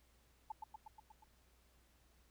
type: tone with echo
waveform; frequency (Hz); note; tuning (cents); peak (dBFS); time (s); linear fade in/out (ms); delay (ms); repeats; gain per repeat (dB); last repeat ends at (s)
sine; 869; A5; -22; -40; 0.5-0.52; 5; 120; 6; -3; 1.24
effects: added 60 Hz sine -70 dBFS peak until 2.3 s + pink hiss -73 dBFS RMS until 2.3 s